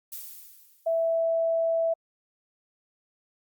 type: noise with exponential decay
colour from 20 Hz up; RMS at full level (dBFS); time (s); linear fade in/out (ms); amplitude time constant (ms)
violet; -36; 0.12-1.23; 5; 240
type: tone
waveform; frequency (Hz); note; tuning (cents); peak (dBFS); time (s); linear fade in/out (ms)
sine; 659.3; E5; 0; -22; 0.86-1.94; 10
effects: Opus 48 kbps